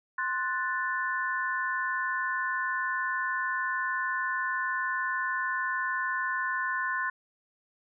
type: chord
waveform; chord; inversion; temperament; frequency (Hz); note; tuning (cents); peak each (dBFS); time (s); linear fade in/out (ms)
sine; F# diminished; second; equal; 1046.5 / 1480 / 1760; C6 / F#6 / A6; 0 / 0 / 0; -32; 0.18-7.1; 5
effects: none